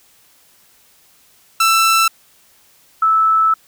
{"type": "tone pair in turn", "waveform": ["sawtooth", "sine"], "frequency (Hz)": [1332, 1310.6], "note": ["E6", "E6"], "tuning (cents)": [18, -10], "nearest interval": "unison", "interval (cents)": 28, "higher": "first", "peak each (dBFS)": [-7, -10], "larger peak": "first", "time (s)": [[1.6, 2.08], [3.02, 3.54]], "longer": "second", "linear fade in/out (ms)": 5, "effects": ["white hiss -52 dBFS RMS until 3.67 s"]}